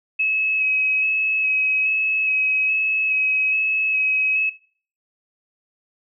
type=tone with vibrato; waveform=sine; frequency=2565 Hz; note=E7; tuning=48 cents flat; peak=-17 dBFS; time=0.19-4.5 s; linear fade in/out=10 ms; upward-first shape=square; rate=1.2 Hz; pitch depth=12 cents each way; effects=noise-tail reverb RT60 0.5 s tail -20 dB re dry